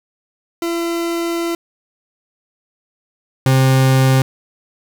40% pulse tone pair in turn, 338.2 / 132.14 Hz, E4 / C3, +44 / +17 cents, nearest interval octave + major third, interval 1627 cents, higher first, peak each -17 / -9 dBFS, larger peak second, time 0.62-1.55 / 3.46-4.22 s, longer first, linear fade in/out 2 ms, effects 7-bit

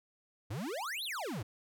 square exponential two-way sweep, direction up then down, 89.6 to 4329 to 89.6 Hz, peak -37 dBFS, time 0.5-1.43 s, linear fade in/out 10 ms, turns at 1.04 s, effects none

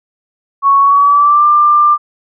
sine tone with pitch glide, 1110 to 1189.7 Hz, C#6 to D6, +2 to +22 cents, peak -5 dBFS, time 0.62-1.98 s, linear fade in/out 50 ms, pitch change +120 cents, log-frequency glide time 0.8-1.46 s, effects none

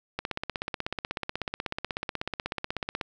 click train, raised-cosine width 0.3 ms, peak -14 dBFS, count 47, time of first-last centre 0.19-3.012 s, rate 16.3 Hz, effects none

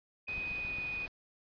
sine tone with pitch glide, 2501 to 2481 Hz, D#7 to D#7, +8 to -6 cents, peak -35 dBFS, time 0.27-1.07 s, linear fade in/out 20 ms, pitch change -14 cents, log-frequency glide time 0.41-0.73 s
pink noise, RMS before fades -48 dBFS, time 0.28-1.08 s, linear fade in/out 2 ms
click train, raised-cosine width 5 ms, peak -35 dBFS, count 4, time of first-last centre 0.38-0.785 s, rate 7.4 Hz
effects resampled to 11025 Hz

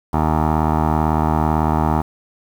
15% pulse tone with low-pass filter, 78 Hz, D#2, 5 cents sharp, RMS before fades -17 dBFS, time 0.13-2.02 s, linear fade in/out 10 ms, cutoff 1000 Hz, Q 5.6, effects 7-bit

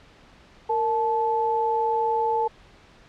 sine tone pair together, 461.1 / 870.4 Hz, A#4 / A5, -19 / -19 cents, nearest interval major seventh, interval 1100 cents, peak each -25 / -22 dBFS, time 0.69-2.48 s, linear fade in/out 10 ms, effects pink hiss -52 dBFS RMS until 3.08 s + low-pass 4000 Hz 12 dB/octave

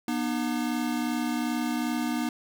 square tone pair together, 240.9 / 303.5 Hz, B3 / D#4, -43 / -43 cents, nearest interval major third, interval 400 cents, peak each -29 / -31 dBFS, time 0.08-2.29 s, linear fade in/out 2 ms, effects none

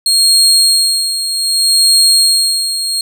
30% pulse tone with tremolo, 4252 Hz, C8, 27 cents sharp, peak -3 dBFS, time 0.06-3.01 s, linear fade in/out 2 ms, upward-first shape sine, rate 0.64 Hz, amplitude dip 65%, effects none

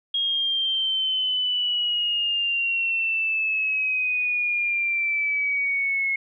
sine exponential sweep, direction down, 3273 to 2169 Hz, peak -21 dBFS, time 0.14-6.16 s, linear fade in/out 5 ms, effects none

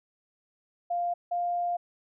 sine tone pair in turn, 698.5 / 701 Hz, F5 / F5, 0 / +6 cents, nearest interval unison, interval 6 cents, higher second, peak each -26 dBFS, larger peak neither, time 0.9-1.14 / 1.31-1.77 s, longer second, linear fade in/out 10 ms, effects none

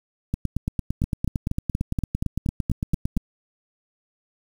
two click trains, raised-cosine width 5 ms, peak -11 / -11 dBFS, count 26 / 10, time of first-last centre 0.34-3.168 / 1.04-3.173 s, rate 8.84 / 4.22 Hz, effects 7-bit

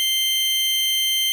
40% pulse tone pair together, 2093 / 3129 Hz, C7 / G7, 0 / -4 cents, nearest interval perfect fifth, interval 696 cents, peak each -28 / -18 dBFS, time 0-1.32 s, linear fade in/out 0 ms, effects none

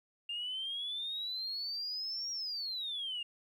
sine exponential two-way sweep, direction up then down, 2794 to 5650 to 2794 Hz, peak -35 dBFS, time 0.29-3.23 s, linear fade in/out 5 ms, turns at 2.31 s, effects tanh soft clip ceiling -31 dBFS + 12-bit

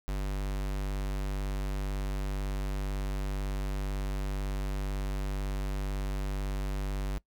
square tone, 49 Hz, G1, in tune, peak -31 dBFS, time 0.08-7.18 s, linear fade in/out 0 ms, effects noise-tail reverb RT60 0.1 s tail -21 dB re dry

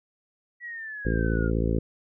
sine exponential sweep, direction down, 1947 to 1396.9 Hz, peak -34 dBFS, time 0.6-1.51 s, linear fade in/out 50 ms
harmonic tone, 55.9 Hz, A1, 28 cents sharp, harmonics 1 / 2 / 3 / 4 / 5 / 6 / 7 / 8 / 9, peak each -26 / -29 / -31 / -32 / -33 / -34 / -34 / -35 / -36 dBFS, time 1.05-1.79 s, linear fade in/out 5 ms
effects none

